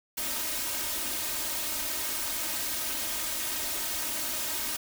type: noise with comb filter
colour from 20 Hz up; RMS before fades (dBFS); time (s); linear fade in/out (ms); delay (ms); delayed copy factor
white; -32; 0.17-4.77; 10; 3.2; +0.95
effects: none